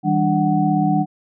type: tone cluster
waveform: sine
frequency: 161.2 / 197.7 / 295 / 745 Hz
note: E3 / G3 / D4 / F#5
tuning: -38 / +15 / +8 / +12 cents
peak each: -20 dBFS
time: 0.03-1.06 s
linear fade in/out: 50 ms
effects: none